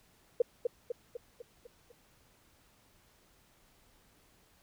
sine tone with echo, 481.8 Hz, B4, 43 cents flat, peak -21 dBFS, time 0.4-0.42 s, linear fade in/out 5 ms, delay 250 ms, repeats 6, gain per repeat -5 dB, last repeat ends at 1.92 s, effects pink hiss -66 dBFS RMS until 4.62 s

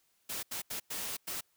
white noise bursts at uneven times, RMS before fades -38 dBFS, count 5, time 0.29-0.43 / 0.51-0.62 / 0.7-0.8 / 0.9-1.17 / 1.27-1.41 s, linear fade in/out 10 ms, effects white hiss -73 dBFS RMS until 1.56 s

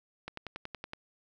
click train, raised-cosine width 0.3 ms, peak -23 dBFS, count 8, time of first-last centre 0.28-0.934 s, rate 10.7 Hz, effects none

